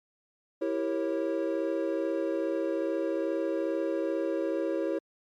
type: chord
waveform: triangle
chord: E diminished seventh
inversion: none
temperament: equal with one note detuned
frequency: 329.6 / 392 / 466.2 / 546.7 Hz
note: E4 / G4 / Bb4 / Db5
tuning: 0 / 0 / 0 / -24 cents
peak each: -29 / -32 / -34 / -30 dBFS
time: 0.61-4.99 s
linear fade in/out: 10 ms
effects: MP3 96 kbps